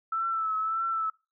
sine tone with vibrato, 1318.5 Hz, E6, in tune, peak -26 dBFS, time 0.12-1.1 s, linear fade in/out 5 ms, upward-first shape triangle, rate 1.7 Hz, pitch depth 46 cents each way, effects noise-tail reverb RT60 0.3 s tail -24 dB re dry

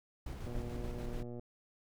brown noise with tremolo, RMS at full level -40 dBFS, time 0.26-1.23 s, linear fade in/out 5 ms, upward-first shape square, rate 6.9 Hz, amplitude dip 30%
click train, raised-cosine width 2 ms, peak -33 dBFS, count 112, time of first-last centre 0.47-1.395 s, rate 120 Hz
effects none

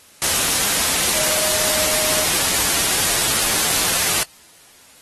sine tone in noise, 620 Hz, D#5, 6 cents flat, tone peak -28 dBFS, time 1.15-2.25 s, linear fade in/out 0 ms, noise white, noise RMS -18 dBFS, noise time 0.22-4.23 s, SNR -13 dB, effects white hiss -48 dBFS RMS until 5.01 s + AAC 32 kbps

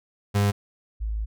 35% pulse / sine tone pair in turn, 101.5 / 53.77 Hz, G#2 / A1, -39 / -39 cents, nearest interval major seventh, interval 1100 cents, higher first, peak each -17 / -25 dBFS, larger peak first, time 0.34-0.52 / 1-1.26 s, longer second, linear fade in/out 20 ms, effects none

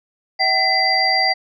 sine tone cluster, 642 / 763 / 2020 / 4727 Hz, E5 / G5 / B6 / D8, -46 / -47 / +39 / +10 cents, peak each -27 / -19 / -19 / -18 dBFS, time 0.39-1.34 s, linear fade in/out 20 ms, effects none

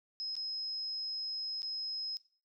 sine tone with dropouts, 5120 Hz, D#8, 49 cents sharp, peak -36 dBFS, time 0.2-2.17 s, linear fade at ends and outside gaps 0 ms, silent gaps 0.354-0.366 / 1.62-1.63 s, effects noise-tail reverb RT60 0.4 s tail -17 dB re dry

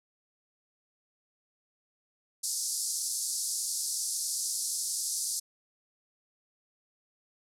white band-pass noise, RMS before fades -33 dBFS, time 2.43-5.4 s, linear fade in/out 10 ms, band 4600 to 11000 Hz, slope 48 dB/octave, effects none

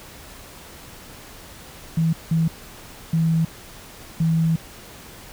sine tone bursts at uneven times, 162.9 Hz, E3, 20 cents flat, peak -16 dBFS, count 4, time 1.97-2.13 / 2.31-2.48 / 3.13-3.45 / 4.2-4.56 s, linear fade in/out 5 ms, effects pink hiss -42 dBFS RMS until 5.32 s

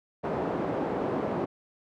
pink band-pass noise, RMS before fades -30 dBFS, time 0.23-1.46 s, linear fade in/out 20 ms, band 240 to 730 Hz, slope 12 dB/octave, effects none

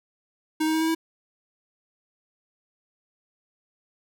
square tone with pitch steps, 312.6 / 315.7 / 318.8 / 321.9 / 325.1 Hz, D#4 / D#4 / D#4 / E4 / E4, +8 / +25 / +42 / -41 / -24 cents, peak -22 dBFS, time 0.6-0.95 s, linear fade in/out 10 ms, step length 70 ms, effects none

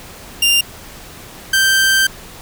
sawtooth tone pair in turn, 2794 / 1564.6 Hz, F7 / G6, 0 / -4 cents, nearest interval minor seventh, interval 1004 cents, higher first, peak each -7 dBFS, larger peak neither, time 0.42-0.61 / 1.53-2.07 s, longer second, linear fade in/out 5 ms, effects pink hiss -36 dBFS RMS until 2.41 s

